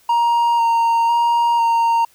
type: tone with vibrato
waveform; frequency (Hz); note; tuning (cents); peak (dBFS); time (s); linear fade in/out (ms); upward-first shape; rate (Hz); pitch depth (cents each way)
triangle; 932.3; A#5; 0; -11; 0.09-2.05; 5; square; 1; 14
effects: white hiss -54 dBFS RMS until 2.14 s